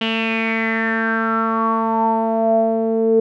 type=tone with low-pass filter sweep; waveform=sawtooth; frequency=224.6 Hz; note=A3; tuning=36 cents sharp; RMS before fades=-18 dBFS; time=0.01-3.2 s; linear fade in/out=5 ms; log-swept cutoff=3000 to 460 Hz; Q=8.6; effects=none